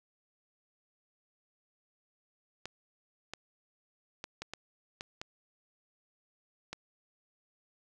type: clicks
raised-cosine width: 0.2 ms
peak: -22 dBFS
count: 8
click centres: 2.656 / 3.336 / 4.241 / 4.42 / 4.536 / 5.009 / 5.215 / 6.73 s
effects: none